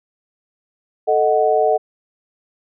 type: chord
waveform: sine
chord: D# diminished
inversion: second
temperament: equal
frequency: 440 / 622.3 / 740 Hz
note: A4 / D#5 / F#5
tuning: 0 / 0 / 0 cents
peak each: -17 dBFS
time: 1.07-1.78 s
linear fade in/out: 20 ms
effects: none